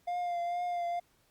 triangle tone with vibrato, 701 Hz, F5, 6 cents sharp, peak -29 dBFS, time 0.07-1 s, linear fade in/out 10 ms, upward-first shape triangle, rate 2.2 Hz, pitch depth 30 cents each way, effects pink hiss -69 dBFS RMS until 1.3 s + Opus 48 kbps

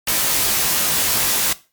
white noise with comb filter, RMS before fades -18 dBFS, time 0.07-1.53 s, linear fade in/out 5 ms, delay 19 ms, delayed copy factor +0.85, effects noise-tail reverb RT60 0.3 s tail -17 dB re dry + MP3 96 kbps

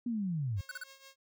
sine linear sweep, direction down, 246.9 to 87.31 Hz, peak -31 dBFS, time 0.06-0.61 s, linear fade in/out 5 ms
5% pulse tone with tremolo, 541 Hz, C#5, 42 cents flat, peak -39 dBFS, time 0.56-1.16 s, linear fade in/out 50 ms, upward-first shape triangle, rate 6.4 Hz, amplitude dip 75%
square tone bursts, 1497 Hz, F#6, 20 cents sharp, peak -39 dBFS, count 3, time 0.69-0.836 s, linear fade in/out 2 ms, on 24 ms, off 37 ms
effects none

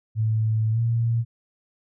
sine tone with pitch glide, 110 to 116 Hz, A2 to A#2, 0 to -8 cents, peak -19 dBFS, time 0.15-1.25 s, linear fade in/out 50 ms, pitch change +92 cents, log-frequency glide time 0.72-0.79 s, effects none

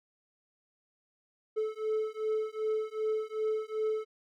triangle beating tone pair, 433.2 / 435.8 Hz, A4 / A4, -27 / -17 cents, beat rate 2.6 Hz, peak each -31 dBFS, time 1.56-4.05 s, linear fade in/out 20 ms, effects none

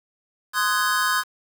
square chord, Ab dominant seventh, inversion first, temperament just, 1038.3 / 1245.9 / 1495.1 / 1661.2 Hz, C6 / Eb6 / Gb6 / Ab6, -14 / +2 / +18 / 0 cents, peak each -26 dBFS, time 0.53-1.24 s, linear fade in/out 50 ms, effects 7-bit

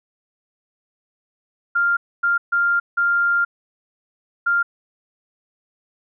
sine tone bursts at uneven times, 1396.9 Hz, F6, in tune, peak -15 dBFS, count 5, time 1.75-1.97 / 2.23-2.38 / 2.52-2.8 / 2.97-3.45 / 4.46-4.63 s, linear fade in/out 10 ms, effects none

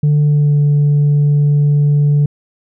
sine tone with pitch glide, 148.1 to 145.89 Hz, D3 to D3, +15 to -11 cents, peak -6 dBFS, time 0.03-2.26 s, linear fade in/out 5 ms, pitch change -26 cents, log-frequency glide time 0.23-0.58 s, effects tanh soft clip ceiling -7 dBFS

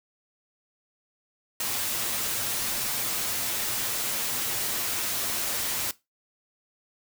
white noise with comb filter, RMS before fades -29 dBFS, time 1.6-5.91 s, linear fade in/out 2 ms, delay 8.7 ms, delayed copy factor +0.5, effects noise-tail reverb RT60 0.2 s tail -18 dB re dry

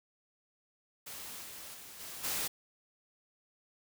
white noise with level steps, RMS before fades -45 / -47 / -50 / -45 / -35 dBFS, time 1.06-2.48 s, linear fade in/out 10 ms, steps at 1.42 / 1.73 / 1.99 / 2.23 s, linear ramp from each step 20 ms, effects none

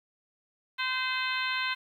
harmonic tone, 515 Hz, C5, 28 cents flat, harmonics 2 / 3 / 4 / 5 / 6 / 7 / 8, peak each -35 / -33 / -35 / -35 / -38 / -39 / -39 dBFS, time 0.78-1.75 s, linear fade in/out 20 ms, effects 10-bit

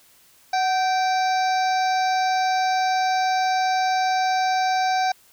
harmonic tone with a mistuned harmonic, 779 Hz, G5, 11 cents flat, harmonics 1 / 2 / 3 / 5 / 6 / 7 / 8, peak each -19 / -29 / -33 / -35 / -36 / -36 / -40 dBFS, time 0.53-5.12 s, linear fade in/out 5 ms, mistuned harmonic 1, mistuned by -71 cents, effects white hiss -55 dBFS RMS until 5.32 s

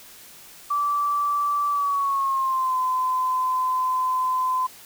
sine tone with pitch glide, 1161 to 1022.5 Hz, D6 to C6, -20 to -40 cents, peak -20 dBFS, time 0.7-4.67 s, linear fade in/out 10 ms, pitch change -220 cents, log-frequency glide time 1.69-2.77 s, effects white hiss -46 dBFS RMS until 4.85 s

